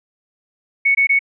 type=tone bursts; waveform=sine; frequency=2217 Hz; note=C#7; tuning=in tune; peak=-11 dBFS; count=3; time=0.85-1.192 s; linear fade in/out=10 ms; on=100 ms; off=21 ms; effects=none